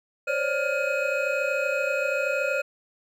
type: tone cluster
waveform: triangle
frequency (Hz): 526 / 554 / 587 / 1408 / 2522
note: C5 / C#5 / D5 / F6 / D#7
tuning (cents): +9 / -1 / -1 / +14 / +23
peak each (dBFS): -28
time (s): 0.27-2.62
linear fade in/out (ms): 10
effects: none